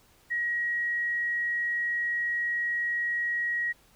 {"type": "tone", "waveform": "sine", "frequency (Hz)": 1900, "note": "A#6", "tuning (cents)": 33, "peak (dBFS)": -26, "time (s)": [0.3, 3.73], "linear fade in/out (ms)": 20, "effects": ["pink hiss -61 dBFS RMS until 3.95 s"]}